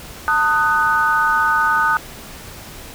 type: chord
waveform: sine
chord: D# diminished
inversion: second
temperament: just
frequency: 896 / 1244.5 / 1493.4 Hz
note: A5 / D#6 / F#6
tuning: +31 / 0 / +16 cents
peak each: -20 / -17 / -17 dBFS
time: 0.28-1.97 s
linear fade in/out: 0 ms
effects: pink hiss -36 dBFS RMS until 2.94 s